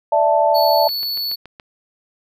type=chord; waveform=sine; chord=D suspended second; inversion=none; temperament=just; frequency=587.3 / 660.7 / 881 Hz; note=D5 / E5 / A5; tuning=0 / +4 / +2 cents; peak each=-17 / -16 / -16 dBFS; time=0.12-0.88 s; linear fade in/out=5 ms
type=tone; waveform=square; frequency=4435 Hz; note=C#8; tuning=in tune; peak=-21 dBFS; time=0.54-1.36 s; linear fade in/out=20 ms
type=click train; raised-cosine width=0.3 ms; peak=-21 dBFS; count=6; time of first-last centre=0.89-1.598 s; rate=7.06 Hz
effects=none